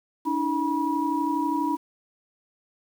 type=tone cluster; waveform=sine; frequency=289.2 / 321.4 / 968 Hz; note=D4 / E4 / B5; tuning=-27 / -44 / -35 cents; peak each=-27 / -28 / -26 dBFS; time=0.25-1.77 s; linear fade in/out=20 ms; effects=8-bit